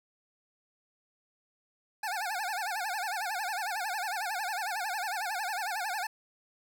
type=tone with vibrato; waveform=25% pulse; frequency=792 Hz; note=G5; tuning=18 cents sharp; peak=-28 dBFS; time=2.03-6.07 s; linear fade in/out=5 ms; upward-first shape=sine; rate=11 Hz; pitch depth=200 cents each way; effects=none